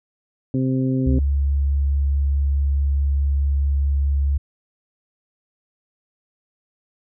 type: harmonic tone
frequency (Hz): 130.81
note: C3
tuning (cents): 0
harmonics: 1 / 2 / 3 / 4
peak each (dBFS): -21 / -20 / -30 / -34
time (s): 0.54-1.19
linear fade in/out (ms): 2
type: tone with vibrato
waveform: sine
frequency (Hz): 70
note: C#2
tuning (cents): +18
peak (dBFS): -16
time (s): 1.06-4.38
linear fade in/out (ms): 10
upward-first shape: triangle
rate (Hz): 4.7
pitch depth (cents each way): 9
effects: none